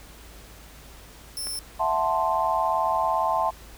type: tone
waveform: 15% pulse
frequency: 5350 Hz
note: E8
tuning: 25 cents sharp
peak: -24 dBFS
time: 1.37-1.59 s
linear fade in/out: 0 ms
type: clicks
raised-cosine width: 0.5 ms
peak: -23 / -33 dBFS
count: 2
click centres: 1.47 / 1.556 s
type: chord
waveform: sine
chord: F# half-diminished seventh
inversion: third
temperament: equal with one note detuned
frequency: 659.3 / 737 / 880 / 1046.5 Hz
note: E5 / F#5 / A5 / C6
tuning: 0 / -7 / 0 / 0 cents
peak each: -27 / -29 / -25 / -26 dBFS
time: 1.79-3.51 s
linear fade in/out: 20 ms
effects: added 54 Hz sine -48 dBFS peak until 3.77 s + pink hiss -48 dBFS RMS until 3.77 s